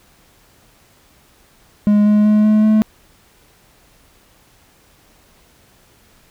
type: tone with pitch steps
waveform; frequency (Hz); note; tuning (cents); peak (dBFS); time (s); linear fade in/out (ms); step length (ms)
triangle; 207.7 / 209.7 / 211.8 / 213.9 / 216; G#3 / G#3 / G#3 / A3 / A3; 0 / +17 / +34 / -49 / -32; -7; 1.87-2.82; 0; 190
effects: pink hiss -52 dBFS RMS until 6.3 s